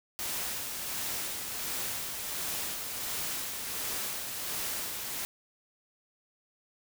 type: noise with tremolo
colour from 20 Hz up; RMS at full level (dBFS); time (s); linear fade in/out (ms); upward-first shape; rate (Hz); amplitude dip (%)
white; -34; 0.19-5.25; 0; sine; 1.4; 35
effects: none